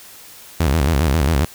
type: tone with vibrato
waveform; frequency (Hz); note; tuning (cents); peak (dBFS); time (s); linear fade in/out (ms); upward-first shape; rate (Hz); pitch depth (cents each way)
sawtooth; 74.4; D2; +23; -10; 0.6-1.45; 5; square; 7.4; 180
effects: white hiss -41 dBFS RMS until 1.54 s